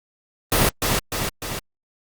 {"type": "noise with echo", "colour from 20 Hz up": "pink", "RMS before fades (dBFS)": -17, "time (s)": [0.52, 0.69], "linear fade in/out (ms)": 2, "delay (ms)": 300, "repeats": 3, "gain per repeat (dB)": -4, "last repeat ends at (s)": 1.59, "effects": ["Opus 32 kbps"]}